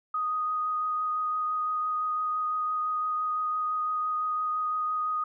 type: tone with vibrato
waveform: sine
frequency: 1244.5 Hz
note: D#6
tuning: in tune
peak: -26 dBFS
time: 0.14-5.24 s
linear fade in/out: 5 ms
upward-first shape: triangle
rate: 5.9 Hz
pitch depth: 12 cents each way
effects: none